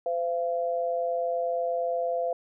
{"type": "tone pair together", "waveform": "sine", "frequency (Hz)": [511.7, 683], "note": ["C5", "F5"], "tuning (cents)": [-39, -39], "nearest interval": "perfect fourth", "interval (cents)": 500, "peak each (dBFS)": -28, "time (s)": [0.06, 2.33], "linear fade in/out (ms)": 2, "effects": []}